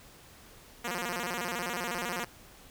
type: tone with vibrato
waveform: 5% pulse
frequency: 205.1 Hz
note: G#3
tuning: 21 cents flat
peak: -21 dBFS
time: 0.84-2.25 s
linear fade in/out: 10 ms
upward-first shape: square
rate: 14 Hz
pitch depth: 260 cents each way
effects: pink hiss -54 dBFS RMS until 2.7 s